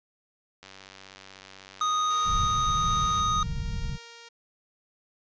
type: click train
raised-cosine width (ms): 0.2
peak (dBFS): -28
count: 248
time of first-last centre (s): 0.63-3.198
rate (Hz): 96.2
type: tone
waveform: square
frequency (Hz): 1244.5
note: D#6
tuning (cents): 0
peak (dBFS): -24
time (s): 1.81-3.43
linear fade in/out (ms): 2
type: tone with tremolo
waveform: 5% pulse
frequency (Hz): 466.2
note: A#4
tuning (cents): 0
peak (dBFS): -31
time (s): 2.1-4.29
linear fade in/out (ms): 10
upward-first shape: sine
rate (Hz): 1.3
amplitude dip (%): 30
type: low-pass noise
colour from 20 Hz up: pink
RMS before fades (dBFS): -31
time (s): 2.24-3.98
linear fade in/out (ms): 50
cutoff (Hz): 190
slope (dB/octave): 48
effects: resampled to 16000 Hz